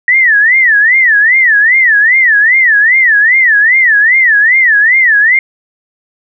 sine tone with vibrato, 1872 Hz, A#6, 7 cents sharp, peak -4 dBFS, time 0.08-5.39 s, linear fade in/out 2 ms, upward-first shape sine, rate 2.5 Hz, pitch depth 220 cents each way, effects none

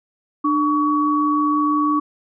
sine tone pair together, 299 / 1128.9 Hz, D4 / C#6, +31 / +31 cents, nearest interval octave + major seventh, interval 2300 cents, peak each -18 dBFS, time 0.44-2 s, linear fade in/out 10 ms, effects none

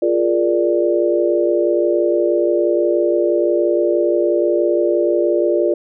sine chord, Bb dominant seventh, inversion second, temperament equal, 349.2 / 415.3 / 466.2 / 587.3 Hz, F4 / Ab4 / Bb4 / D5, 0 / 0 / 0 / 0 cents, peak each -16 / -22 / -21 / -18 dBFS, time 0.02-5.74 s, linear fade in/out 5 ms, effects none

